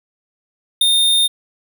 square tone with ADSR envelope, 3642 Hz, A#7, 41 cents flat, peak -8 dBFS, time 0.81-1.28 s, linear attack 5 ms, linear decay 6 ms, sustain -4 dB, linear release 20 ms, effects none

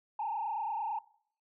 sine tone with frequency modulation, 866 Hz, A5, 28 cents flat, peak -31 dBFS, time 0.19-0.99 s, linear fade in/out 5 ms, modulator 28.9 Hz, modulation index 1.9, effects noise-tail reverb RT60 0.6 s tail -22 dB re dry + tanh soft clip ceiling -27 dBFS

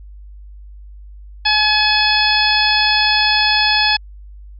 harmonic tone with a mistuned harmonic, 850 Hz, G#5, 40 cents sharp, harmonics 1 / 2 / 3 / 4 / 5 / 6, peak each -19 / -19 / -19 / -19 / -19 / -19 dBFS, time 1.45-3.97 s, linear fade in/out 10 ms, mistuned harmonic 5, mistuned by +38 cents, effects added 50 Hz sine -34 dBFS peak until 4.59 s

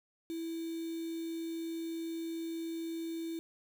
sine tone with quantisation, 329.6 Hz, E4, in tune, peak -36 dBFS, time 0.3-3.39 s, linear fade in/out 0 ms, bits 8, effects none

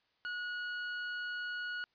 40% pulse tone, 1455 Hz, F#6, 29 cents flat, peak -36 dBFS, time 0.25-1.84 s, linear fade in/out 0 ms, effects white hiss -75 dBFS RMS until 1.94 s + resampled to 11025 Hz

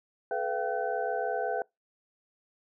sine tone cluster, 430 / 495.6 / 683 / 771 / 1515 Hz, A4 / B4 / F5 / G5 / F#6, -40 / +6 / -39 / -29 / +40 cents, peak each -35 / -34 / -33 / -34 / -39 dBFS, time 0.31-1.62 s, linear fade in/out 2 ms, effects noise-tail reverb RT60 0.2 s tail -25 dB re dry

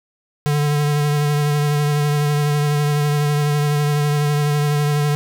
square tone with vibrato, 147.1 Hz, D3, 3 cents sharp, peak -16 dBFS, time 0.46-5.15 s, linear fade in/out 0 ms, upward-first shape triangle, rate 12 Hz, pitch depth 25 cents each way, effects none

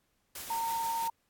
white noise with tremolo, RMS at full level -41 dBFS, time 0.35-1.08 s, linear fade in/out 5 ms, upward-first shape sine, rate 6.2 Hz, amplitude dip 25%
sine tone, 916 Hz, A#5, 31 cents flat, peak -30 dBFS, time 0.5-1.1 s, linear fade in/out 5 ms
effects pink hiss -75 dBFS RMS until 1.29 s + AAC 64 kbps

